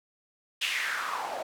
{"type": "noise with band-pass filter sweep", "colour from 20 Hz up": "white", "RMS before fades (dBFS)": -32, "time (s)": [0.61, 1.43], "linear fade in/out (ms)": 10, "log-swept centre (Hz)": [2900, 600], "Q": 4.1, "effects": []}